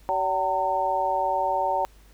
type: harmonic tone with a mistuned harmonic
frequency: 190.3 Hz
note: F#3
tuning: 49 cents sharp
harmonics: 2 / 3 / 4 / 5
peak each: -35 / -28 / -26 / -25 dBFS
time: 0.09-1.85 s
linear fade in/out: 0 ms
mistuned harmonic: 5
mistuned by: -76 cents
effects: added 50 Hz sine -50 dBFS peak until 2.13 s + pink hiss -58 dBFS RMS until 2.13 s